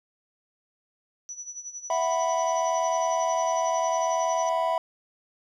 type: tone with tremolo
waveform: sine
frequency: 5920 Hz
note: F#8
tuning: in tune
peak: -33 dBFS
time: 1.29-4.49 s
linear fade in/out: 0 ms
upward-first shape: sine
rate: 11 Hz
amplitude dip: 75%
type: chord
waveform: triangle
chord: E suspended second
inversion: none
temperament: equal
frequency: 659.3 / 740 / 987.8 Hz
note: E5 / F#5 / B5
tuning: 0 / 0 / 0 cents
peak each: -24 / -28 / -25 dBFS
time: 1.9-4.78 s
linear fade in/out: 2 ms
effects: none